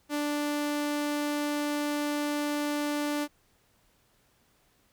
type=tone; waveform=sawtooth; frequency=293.7 Hz; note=D4; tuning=in tune; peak=-24 dBFS; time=0.09-3.28 s; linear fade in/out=50 ms; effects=pink hiss -67 dBFS RMS until 4.92 s